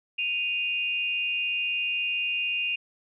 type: tone pair together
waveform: sine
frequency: 2489 / 2794 Hz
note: D#7 / F7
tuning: 0 / 0 cents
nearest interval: major second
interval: 200 cents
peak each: -28 dBFS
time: 0.18-2.76 s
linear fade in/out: 10 ms
effects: none